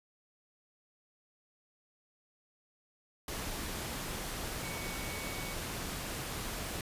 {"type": "tone in noise", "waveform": "sine", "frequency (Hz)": 2238, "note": "C#7", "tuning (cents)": 16, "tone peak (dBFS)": -45, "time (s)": [4.63, 5.54], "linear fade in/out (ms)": 2, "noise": "pink", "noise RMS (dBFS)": -39, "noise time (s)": [3.28, 6.81], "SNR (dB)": -9, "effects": ["resampled to 32000 Hz"]}